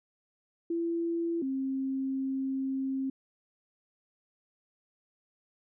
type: tone pair in turn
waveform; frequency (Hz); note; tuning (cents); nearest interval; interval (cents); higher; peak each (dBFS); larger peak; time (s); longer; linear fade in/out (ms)
sine; 336.5 / 267.1; E4 / C4; +36 / +36; major third; 400; first; -28 / -29; first; 0.7-1.42 / 1.42-3.1; second; 5
effects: none